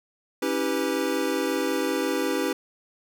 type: chord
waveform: square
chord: C# half-diminished seventh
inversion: none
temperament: equal with one note detuned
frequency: 277.2 / 322.7 / 392 / 493.9 Hz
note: C#4 / E4 / G4 / B4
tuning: 0 / -37 / 0 / 0 cents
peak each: -30 dBFS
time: 0.42-2.53 s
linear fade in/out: 5 ms
effects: none